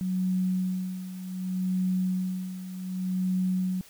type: tone with tremolo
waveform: sine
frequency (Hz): 185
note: F#3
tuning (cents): 0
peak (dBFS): -23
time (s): 0.01-3.81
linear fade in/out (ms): 0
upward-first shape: sine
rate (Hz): 0.66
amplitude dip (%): 75
effects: white hiss -53 dBFS RMS until 3.89 s